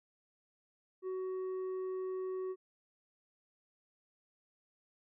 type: tone with tanh clipping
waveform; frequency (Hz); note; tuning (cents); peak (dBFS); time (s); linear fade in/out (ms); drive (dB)
sine; 374; F#4; +19; -37; 1.02-2.56; 50; 5
effects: none